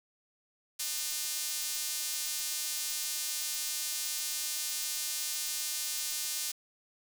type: tone with high-pass filter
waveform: sawtooth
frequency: 302.6 Hz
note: D#4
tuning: 48 cents flat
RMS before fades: -35 dBFS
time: 0.79-6.52 s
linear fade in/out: 10 ms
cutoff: 5500 Hz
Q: 0.81
effects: 9-bit